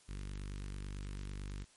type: tone with notch filter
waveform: sawtooth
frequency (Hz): 49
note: G1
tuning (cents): 0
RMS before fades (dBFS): -43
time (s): 0.08-1.65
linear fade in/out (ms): 20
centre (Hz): 680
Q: 0.58
effects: white hiss -65 dBFS RMS until 1.76 s + MP3 48 kbps